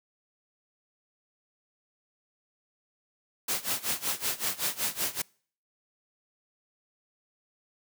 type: noise with tremolo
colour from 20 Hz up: white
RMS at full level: -28 dBFS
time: 3.48-5.22 s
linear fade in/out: 5 ms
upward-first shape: sine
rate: 5.3 Hz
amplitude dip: 90%
effects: noise-tail reverb RT60 0.5 s tail -26 dB re dry + high-pass 100 Hz 12 dB/octave